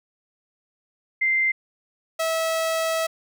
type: tone pair in turn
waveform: sine / sawtooth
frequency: 2086 / 649.5 Hz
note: C7 / E5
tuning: -6 / -26 cents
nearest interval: octave + minor sixth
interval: 2020 cents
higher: first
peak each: -18 dBFS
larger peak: neither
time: 1.21-1.52 / 2.19-3.07 s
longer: second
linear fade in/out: 10 ms
effects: none